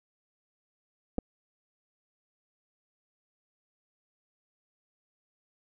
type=clicks; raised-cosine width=2 ms; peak=-18 dBFS; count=2; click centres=1.183 / 1.187 s; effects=none